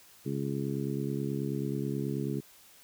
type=harmonic tone; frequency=69.3 Hz; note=C#2; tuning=in tune; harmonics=2 / 3 / 4 / 5 / 6; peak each=-34 / -36 / -37 / -38 / -39 dBFS; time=0.25-2.41 s; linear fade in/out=20 ms; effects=white hiss -57 dBFS RMS until 2.83 s